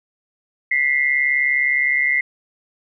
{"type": "tone pair together", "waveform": "sine", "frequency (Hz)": [1975.5, 2115], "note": ["B6", "C7"], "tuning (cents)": [0, 18], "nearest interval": "minor second", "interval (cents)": 118, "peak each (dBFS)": -18, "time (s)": [0.71, 2.21], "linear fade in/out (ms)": 5, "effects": []}